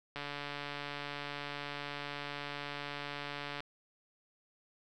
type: click train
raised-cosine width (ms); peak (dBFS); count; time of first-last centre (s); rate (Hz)
0.3; -24; 497; 0.16-3.604; 144
effects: none